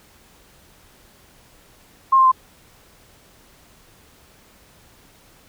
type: tone with pitch steps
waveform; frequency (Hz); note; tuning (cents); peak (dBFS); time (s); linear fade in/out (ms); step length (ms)
sine; 1066 / 1052.5 / 1039.2; C6 / C6 / C6; +32 / +10 / -12; -10; 2.12-2.318; 10; 66
effects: pink hiss -52 dBFS RMS until 5.48 s